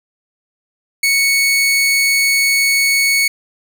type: tone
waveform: sawtooth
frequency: 2217 Hz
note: C#7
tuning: in tune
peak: -8 dBFS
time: 1.03-3.28 s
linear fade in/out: 5 ms
effects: none